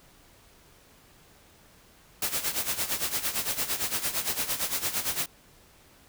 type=noise with tremolo; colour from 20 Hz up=white; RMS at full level=-27 dBFS; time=2.22-5.26 s; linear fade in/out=2 ms; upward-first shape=sine; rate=8.8 Hz; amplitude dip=75%; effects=pink hiss -57 dBFS RMS until 6.08 s